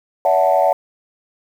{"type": "chord", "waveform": "sine", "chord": "F# minor seventh", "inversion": "second", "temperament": "equal with one note detuned", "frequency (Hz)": [568, 659.3, 740, 880], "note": ["C#5", "E5", "F#5", "A5"], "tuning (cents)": [42, 0, 0, 0], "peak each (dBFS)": [-16, -16, -16, -19], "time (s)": [0.25, 0.73], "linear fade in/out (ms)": 2, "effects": ["tanh soft clip ceiling -3 dBFS", "7-bit"]}